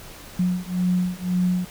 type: beating tone pair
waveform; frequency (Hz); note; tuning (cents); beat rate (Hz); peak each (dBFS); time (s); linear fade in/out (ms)
sine; 179.9 / 181.8; F#3 / F#3; -48 / -30; 1.9; -23; 0.39-1.65; 5
effects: pink hiss -42 dBFS RMS until 1.7 s